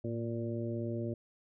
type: harmonic tone with a mistuned harmonic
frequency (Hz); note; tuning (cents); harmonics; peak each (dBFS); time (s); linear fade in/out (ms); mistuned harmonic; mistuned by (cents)
116.54; A#2; 0; 1 / 2 / 3 / 4 / 5; -37 / -39 / -39 / -46 / -43; 0.04-1.14; 5; 1; -56
effects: none